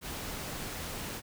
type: noise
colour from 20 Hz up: pink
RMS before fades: -39 dBFS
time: 0.01-1.22 s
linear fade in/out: 50 ms
effects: none